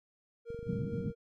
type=tone with tremolo; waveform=triangle; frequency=466.2 Hz; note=A#4; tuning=in tune; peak=-36 dBFS; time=0.45-1.15 s; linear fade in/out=50 ms; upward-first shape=triangle; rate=4.4 Hz; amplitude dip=45%
type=clicks; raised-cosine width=5 ms; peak=-34 dBFS; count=12; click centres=0.504 / 0.546 / 0.591 / 0.629 / 0.668 / 0.731 / 0.787 / 0.848 / 0.933 / 1.007 / 1.053 / 1.103 s
type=band-pass noise; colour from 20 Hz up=pink; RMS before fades=-36 dBFS; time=0.65-1.13 s; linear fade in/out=50 ms; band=110 to 220 Hz; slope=24 dB/octave
effects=none